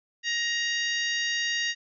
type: harmonic tone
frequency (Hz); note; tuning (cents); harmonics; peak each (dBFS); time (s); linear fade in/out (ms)
939; A#5; +12; 2 / 3 / 4 / 5 / 6 / 7; -28 / -32 / -34 / -36 / -38 / -39; 0.23-1.75; 50
effects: none